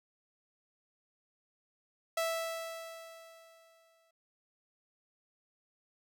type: tone with exponential decay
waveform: sawtooth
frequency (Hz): 658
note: E5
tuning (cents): -3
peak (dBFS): -26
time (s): 2.17-4.11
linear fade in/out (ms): 5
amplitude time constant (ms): 420
effects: none